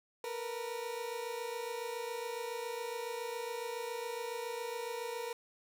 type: tone pair together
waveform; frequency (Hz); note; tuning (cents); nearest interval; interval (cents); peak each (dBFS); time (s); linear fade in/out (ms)
30% pulse; 458.3 / 485.5; A#4 / B4; -29 / -30; minor second; 99; -38 / -38; 0.24-5.33; 2
effects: none